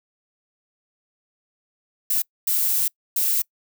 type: noise bursts at uneven times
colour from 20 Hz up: violet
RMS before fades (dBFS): -21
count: 3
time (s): 2.1-2.22 / 2.47-2.88 / 3.16-3.42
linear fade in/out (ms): 5
effects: noise-tail reverb RT60 0.1 s tail -26 dB re dry